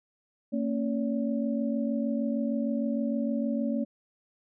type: tone cluster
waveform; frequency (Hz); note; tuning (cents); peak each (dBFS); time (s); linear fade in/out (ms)
sine; 228 / 274.5 / 570; A#3 / C#4 / C#5; -38 / -17 / +48; -28 / -31 / -35; 0.52-3.85; 20
effects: none